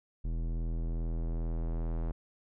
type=tone with low-pass filter sweep; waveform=square; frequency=41.2 Hz; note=E1; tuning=in tune; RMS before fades=-33 dBFS; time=0.24-2.12 s; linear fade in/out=10 ms; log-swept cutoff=260 to 900 Hz; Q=0.7; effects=none